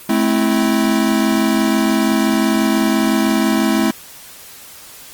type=chord; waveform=square; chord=A minor; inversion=none; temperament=equal with one note detuned; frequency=215.7 / 261.6 / 329.6 Hz; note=A3 / C4 / E4; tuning=-34 / 0 / 0 cents; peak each=-17 / -19 / -19 dBFS; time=0.09-3.91 s; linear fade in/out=5 ms; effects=white hiss -38 dBFS RMS until 5.13 s + Opus 32 kbps

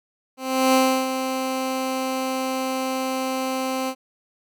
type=tone with ADSR envelope; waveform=15% pulse; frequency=261.6 Hz; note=C4; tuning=in tune; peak=-8 dBFS; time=0.37-3.95 s; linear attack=370 ms; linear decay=320 ms; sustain=-9 dB; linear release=64 ms; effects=none

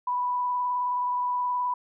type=tone with vibrato; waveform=sine; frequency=987.8 Hz; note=B5; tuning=in tune; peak=-24 dBFS; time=0.07-1.74 s; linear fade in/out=5 ms; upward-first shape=square; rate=19 Hz; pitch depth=12 cents each way; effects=none

